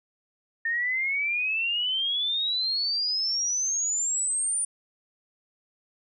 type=exponential sweep; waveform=sine; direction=up; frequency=1813 to 9397 Hz; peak=-24 dBFS; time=0.65-4.65 s; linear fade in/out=5 ms; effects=none